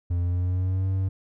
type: tone with pitch glide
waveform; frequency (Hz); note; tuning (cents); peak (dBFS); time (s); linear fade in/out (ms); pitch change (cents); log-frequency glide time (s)
triangle; 87.31 to 95.21; F2 to G2; 0 to -50; -20; 0.1-1.09; 10; +150; 0.2-0.87
effects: none